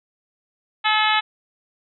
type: harmonic tone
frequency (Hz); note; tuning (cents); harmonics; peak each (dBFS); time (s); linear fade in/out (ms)
430.1; A4; -39; 2 / 3 / 4 / 5 / 6 / 7 / 8 / 9; -21 / -23 / -24 / -25 / -26 / -26 / -27 / -28; 0.84-1.21; 20
effects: none